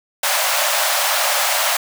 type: high-pass noise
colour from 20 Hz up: pink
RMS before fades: -18 dBFS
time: 0.23-1.77 s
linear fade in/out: 5 ms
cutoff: 550 Hz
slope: 96 dB/octave
effects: none